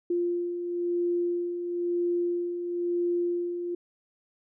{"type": "beating tone pair", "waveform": "sine", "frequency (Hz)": [348, 349], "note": ["F4", "F4"], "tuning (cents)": [-6, -1], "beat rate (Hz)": 1, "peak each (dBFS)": [-35, -26], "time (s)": [0.1, 3.75], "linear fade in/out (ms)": 5, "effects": []}